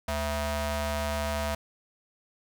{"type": "ring-modulated tone", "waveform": "sawtooth", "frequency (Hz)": 293.7, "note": "D4", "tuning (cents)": 0, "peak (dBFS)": -21, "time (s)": [0.08, 1.55], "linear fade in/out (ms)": 5, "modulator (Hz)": 369, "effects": []}